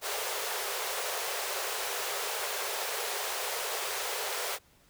pink high-pass noise, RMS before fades -34 dBFS, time 0.01-4.59 s, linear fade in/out 50 ms, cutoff 390 Hz, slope 96 dB/octave, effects pink hiss -63 dBFS RMS until 4.89 s

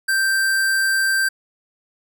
square tone, 1568 Hz, G6, in tune, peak -17 dBFS, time 0.08-1.29 s, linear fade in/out 10 ms, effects none

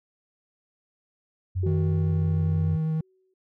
sine tone with pitch glide, 92.5 to 91.91 Hz, F#2 to F#2, 0 to -11 cents, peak -23 dBFS, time 1.55-2.77 s, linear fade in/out 20 ms, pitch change -11 cents, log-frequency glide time 1.82-2.18 s
sine tone with exponential decay, 375.1 Hz, F#4, 24 cents sharp, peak -27 dBFS, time 1.63-3.34 s, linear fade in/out 5 ms, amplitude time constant 370 ms
triangle tone with vibrato, 158.3 Hz, D#3, 30 cents sharp, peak -21 dBFS, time 1.66-3.01 s, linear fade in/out 5 ms, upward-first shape sine, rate 10 Hz, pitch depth 9 cents each way
effects tanh soft clip ceiling -13 dBFS

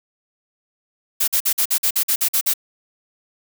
blue noise bursts, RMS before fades -18 dBFS, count 11, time 1.2-2.538 s, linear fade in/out 10 ms, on 78 ms, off 48 ms, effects none

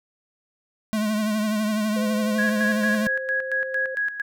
square tone with vibrato, 213.7 Hz, G#3, 50 cents sharp, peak -22 dBFS, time 0.93-3.07 s, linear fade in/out 0 ms, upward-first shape triangle, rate 12 Hz, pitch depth 55 cents each way
sine tone with pitch glide, 511 to 524.5 Hz, C5 to C5, -41 to +4 cents, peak -29 dBFS, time 1.96-3.95 s, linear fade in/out 5 ms, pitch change +45 cents, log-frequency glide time 2.08-3.02 s
sine tone with tremolo, 1661.2 Hz, G#6, in tune, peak -21 dBFS, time 2.38-4.22 s, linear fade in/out 10 ms, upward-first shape square, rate 4.4 Hz, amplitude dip 70%
effects none

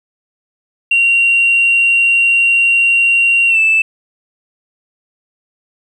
sine tone with pitch glide, 2756 to 2638 Hz, F7 to E7, -24 to +1 cents, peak -7 dBFS, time 0.91-3.82 s, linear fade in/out 5 ms, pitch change -75 cents, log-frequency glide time 3.48-3.59 s, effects tanh soft clip ceiling -4 dBFS + 8-bit

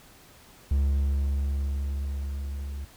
triangle tone with level ramp, 69.6 Hz, C#2, 8 cents sharp, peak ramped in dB -18 to -30 dBFS, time 0.71-2.85 s, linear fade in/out 5 ms, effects pink hiss -53 dBFS RMS until 2.96 s

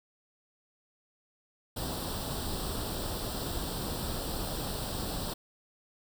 pink noise with comb filter, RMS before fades -35 dBFS, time 1.76-5.34 s, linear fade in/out 10 ms, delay 0.23 ms, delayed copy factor +0.75, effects none

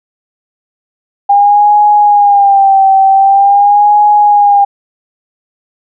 sine tone with vibrato, 803 Hz, G5, 41 cents sharp, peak -3 dBFS, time 1.29-4.65 s, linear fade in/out 10 ms, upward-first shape sine, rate 0.45 Hz, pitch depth 64 cents each way, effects none

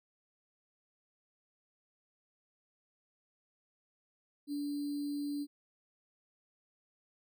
sine tone with sample-and-hold, 288.9 Hz, D4, 28 cents flat, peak -34 dBFS, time 4.47-5.47 s, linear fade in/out 50 ms, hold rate 4410 Hz, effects none

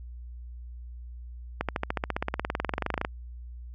accelerating click train, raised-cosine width 0.5 ms, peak -12 dBFS, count 28, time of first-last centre 1.61-3.049 s, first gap 77 ms, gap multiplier 0.97, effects added 60 Hz sine -39 dBFS peak until 3.74 s

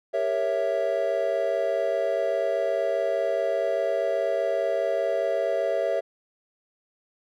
triangle chord, G diminished seventh, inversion none, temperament equal with one note detuned, 398.6 / 466.2 / 554.4 / 659.3 Hz, G4 / Bb4 / Db5 / Fb5, +29 / 0 / 0 / 0 cents, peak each -30 / -29 / -25 / -24 dBFS, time 0.13-6.01 s, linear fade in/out 20 ms, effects none

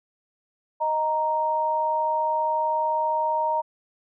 sine tone pair together, 622.2 / 932.3 Hz, D#5 / A#5, 0 / 0 cents, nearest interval perfect fifth, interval 700 cents, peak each -27 / -22 dBFS, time 0.8-3.62 s, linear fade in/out 20 ms, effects none

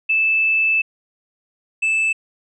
sine / triangle tone pair in turn, 2630 / 2630 Hz, E7 / E7, -5 / -5 cents, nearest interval unison, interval 0 cents, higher neither, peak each -14 dBFS, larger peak neither, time 0.09-0.82 / 1.82-2.13 s, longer first, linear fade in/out 10 ms, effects resampled to 22050 Hz

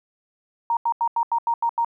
sine tone bursts, 932.3 Hz, A#5, in tune, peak -18 dBFS, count 8, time 0.7-1.847 s, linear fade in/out 2 ms, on 69 ms, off 85 ms, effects 10-bit

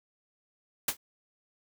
white noise with exponential decay, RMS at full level -22 dBFS, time 0.88-0.97 s, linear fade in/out 5 ms, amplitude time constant 19 ms, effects none

